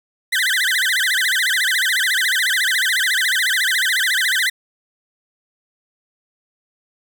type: tone with vibrato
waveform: 30% pulse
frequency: 1760 Hz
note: A6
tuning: in tune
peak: -13 dBFS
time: 0.32-4.5 s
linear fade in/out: 10 ms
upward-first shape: sine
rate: 14 Hz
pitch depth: 270 cents each way
effects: none